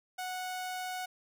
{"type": "tone", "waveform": "sawtooth", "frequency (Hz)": 737, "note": "F#5", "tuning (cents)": -7, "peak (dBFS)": -32, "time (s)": [0.18, 1.06], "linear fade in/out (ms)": 10, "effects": []}